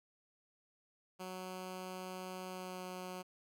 10% pulse tone with pitch glide, 185 to 183.3 Hz, F#3 to F#3, 0 to -16 cents, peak -35 dBFS, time 1.19-3.23 s, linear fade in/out 20 ms, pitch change -16 cents, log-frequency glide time 2.47-2.85 s, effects none

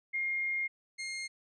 sine / sawtooth tone pair in turn, 2129 / 2129 Hz, C7 / C7, +30 / +30 cents, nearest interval unison, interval 0 cents, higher neither, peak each -30 / -33 dBFS, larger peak first, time 0.13-0.68 / 0.98-1.28 s, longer first, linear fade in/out 20 ms, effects resampled to 22050 Hz

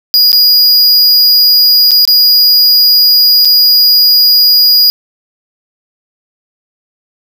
square tone with dropouts, 4889 Hz, D#8, 31 cents flat, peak -4 dBFS, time 0.14-4.9 s, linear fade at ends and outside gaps 0 ms, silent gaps 0.318-0.329 / 1.909-1.916 / 2.052-2.076 / 3.449-3.454 s, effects none

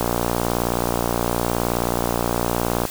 click train, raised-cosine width 1 ms, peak -6 dBFS, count 169, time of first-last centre 0.01-2.853 s, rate 59.1 Hz, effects white hiss -32 dBFS RMS until 2.9 s

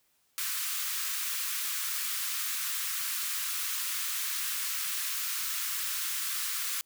white high-pass noise, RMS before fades -33 dBFS, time 0.38-6.81 s, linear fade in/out 0 ms, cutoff 1100 Hz, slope 48 dB/octave, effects white hiss -71 dBFS RMS until 6.85 s

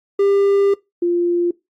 triangle / sine tone pair in turn, 398.5 / 347.8 Hz, G4 / F4, +28 / -7 cents, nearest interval major second, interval 235 cents, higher first, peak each -10 / -14 dBFS, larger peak first, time 0.19-0.74 / 1.02-1.51 s, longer first, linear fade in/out 5 ms, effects noise-tail reverb RT60 0.2 s tail -21 dB re dry + AAC 48 kbps

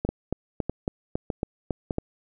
two click trains, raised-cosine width 2 ms, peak -13 / -12 dBFS, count 4 / 8, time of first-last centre 0.09-1.908 / 0.05-1.984 s, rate 1.65 / 3.62 Hz, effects none

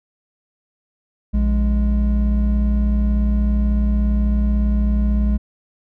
triangle tone pair together, 58.28 / 207.7 Hz, A#1 / G#3, 0 / 0 cents, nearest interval octave + minor seventh, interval 2200 cents, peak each -13 / -19 dBFS, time 1.33-5.38 s, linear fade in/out 20 ms, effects none

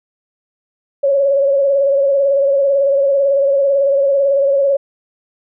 sine tone with vibrato, 554.4 Hz, C#5, in tune, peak -10 dBFS, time 1.03-4.77 s, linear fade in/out 10 ms, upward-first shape sine, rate 18 Hz, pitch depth 43 cents each way, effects none

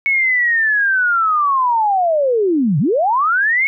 sine linear two-way sweep, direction down then up, 2217 to 130.81 to 2217 Hz, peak -12 dBFS, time 0.06-3.67 s, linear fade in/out 0 ms, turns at 2.79 s, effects none

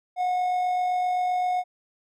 triangle tone with amplitude modulation, 727 Hz, F#5, 31 cents flat, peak -19 dBFS, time 0.16-1.64 s, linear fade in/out 50 ms, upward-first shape sine, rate 47.7 Hz, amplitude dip 25%, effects none

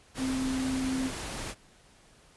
sine tone in noise, 261.6 Hz, C4, in tune, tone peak -28 dBFS, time 0.17-1.11 s, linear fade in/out 50 ms, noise pink, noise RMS -37 dBFS, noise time 0.14-1.55 s, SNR +6 dB, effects pink hiss -59 dBFS RMS until 2.36 s + resampled to 24000 Hz

